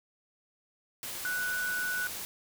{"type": "tone in noise", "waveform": "sine", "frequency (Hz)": 1480, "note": "F#6", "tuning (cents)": 0, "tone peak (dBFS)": -30, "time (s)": [1.25, 2.07], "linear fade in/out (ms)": 0, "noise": "white", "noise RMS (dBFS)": -39, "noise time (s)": [1.03, 2.25], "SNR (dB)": 6, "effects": []}